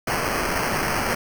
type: noise with sample-and-hold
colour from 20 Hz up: blue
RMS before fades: -24 dBFS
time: 0.07-1.15 s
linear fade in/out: 5 ms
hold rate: 3675 Hz
effects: none